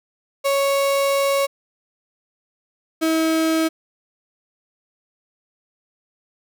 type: tone pair in turn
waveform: 35% pulse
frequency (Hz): 554.4 / 321.5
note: C#5 / E4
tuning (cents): 0 / -43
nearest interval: major sixth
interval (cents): 943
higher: first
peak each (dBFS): -15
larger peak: neither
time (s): 0.44-1.47 / 3.01-3.69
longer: first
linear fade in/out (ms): 20
effects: none